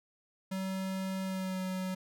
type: tone with pitch glide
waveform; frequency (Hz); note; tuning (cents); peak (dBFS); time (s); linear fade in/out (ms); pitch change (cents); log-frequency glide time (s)
square; 190.1 to 186.51; F#3 to F#3; +47 to +14; -34; 0.51-1.95; 10; -33; 1.24-1.61
effects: none